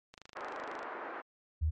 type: click train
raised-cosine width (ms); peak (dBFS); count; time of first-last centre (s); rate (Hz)
0.2; -32; 19; 0.14-0.83; 26.1
type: band-pass noise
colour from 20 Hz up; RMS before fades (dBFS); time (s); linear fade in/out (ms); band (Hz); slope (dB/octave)
white; -42; 0.35-1.22; 20; 320 to 1500; 24
type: tone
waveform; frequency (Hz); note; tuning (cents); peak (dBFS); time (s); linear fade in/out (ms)
sine; 78.2; D#2; +9; -27; 1.61-1.71; 20
effects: MP3 48 kbps